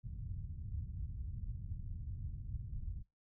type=low-pass noise; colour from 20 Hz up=white; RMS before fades=-43 dBFS; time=0.03-3.03 s; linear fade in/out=20 ms; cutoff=110 Hz; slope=24 dB/octave; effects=noise-tail reverb RT60 0.2 s tail -22 dB re dry